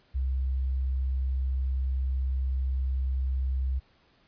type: tone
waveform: sine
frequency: 65.41 Hz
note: C2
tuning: in tune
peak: -25 dBFS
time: 0.14-3.8 s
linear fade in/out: 20 ms
effects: pink hiss -64 dBFS RMS until 4.27 s + resampled to 11025 Hz